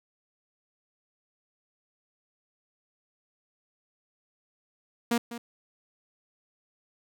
sawtooth tone with echo, 235.7 Hz, A#3, 19 cents sharp, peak -19 dBFS, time 5.11-5.18 s, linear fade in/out 5 ms, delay 200 ms, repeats 1, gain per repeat -13 dB, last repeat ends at 5.38 s, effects none

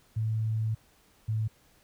sine tone pair in turn, 110.3 / 109.6 Hz, A2 / A2, +5 / -6 cents, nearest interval unison, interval 11 cents, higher first, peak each -26 dBFS, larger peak neither, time 0.16-0.75 / 1.28-1.48 s, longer first, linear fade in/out 10 ms, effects pink hiss -63 dBFS RMS until 1.83 s

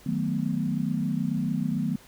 sine chord, B dominant seventh, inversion first, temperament equal, 155.56 / 185 / 220 / 246.9 Hz, D#3 / F#3 / A3 / B3, 0 / 0 / 0 / 0 cents, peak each -30 dBFS, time 0.06-1.96 s, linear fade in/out 5 ms, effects pink hiss -53 dBFS RMS until 2.07 s

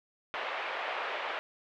pink band-pass noise, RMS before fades -36 dBFS, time 0.34-1.39 s, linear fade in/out 0 ms, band 540 to 2900 Hz, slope 24 dB/octave, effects none

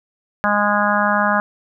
harmonic tone, 206.5 Hz, G#3, 10 cents flat, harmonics 1 / 3 / 4 / 5 / 6 / 7 / 8, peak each -22 / -22 / -22 / -22 / -22 / -22 / -22 dBFS, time 0.44-1.4 s, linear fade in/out 0 ms, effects none

